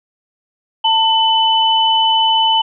sine tone pair together, 894 / 3007 Hz, A5 / F#7, +27 / +27 cents, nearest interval octave + major sixth, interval 2100 cents, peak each -13 dBFS, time 0.84-2.62 s, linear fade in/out 10 ms, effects none

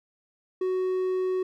triangle tone, 371.4 Hz, F#4, 7 cents sharp, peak -22 dBFS, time 0.61-1.43 s, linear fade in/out 5 ms, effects none

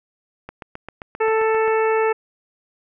click train, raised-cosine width 0.5 ms, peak -18 dBFS, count 10, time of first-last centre 0.49-1.679 s, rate 7.57 Hz
harmonic tone, 441.6 Hz, A4, 6 cents sharp, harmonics 1 / 2 / 3 / 4 / 5 / 6, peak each -17 / -23 / -27 / -29 / -31 / -33 dBFS, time 1.2-2.13 s, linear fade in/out 10 ms
effects none

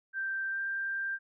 sine tone with pitch glide, 1568 to 1582.6 Hz, G6 to G6, 0 to +16 cents, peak -31 dBFS, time 0.13-1.19 s, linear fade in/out 50 ms, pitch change +16 cents, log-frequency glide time 0.5-0.6 s, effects none

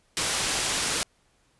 white low-pass noise, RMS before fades -27 dBFS, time 0.17-1.03 s, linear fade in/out 0 ms, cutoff 8700 Hz, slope 12 dB/octave, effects pink hiss -66 dBFS RMS until 1.59 s + resampled to 24000 Hz

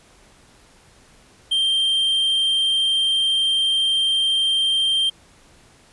triangle tone, 3163 Hz, G7, 15 cents sharp, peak -15 dBFS, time 1.51-5.1 s, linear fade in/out 10 ms, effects pink hiss -52 dBFS RMS until 5.92 s + resampled to 24000 Hz

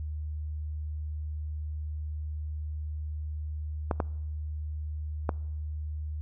clicks, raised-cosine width 1 ms, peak -13 dBFS, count 3, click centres 3.912 / 4.002 / 5.292 s, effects noise-tail reverb RT60 1.0 s tail -24 dB re dry + added 76 Hz sine -32 dBFS peak until 6.21 s

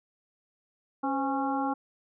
harmonic tone with a mistuned harmonic, 274 Hz, C#4, 20 cents flat, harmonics 1 / 2 / 3 / 4 / 5, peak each -30 / -38 / -30 / -36 / -38 dBFS, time 1.03-1.74 s, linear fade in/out 10 ms, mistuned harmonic 2, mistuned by -96 cents, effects none

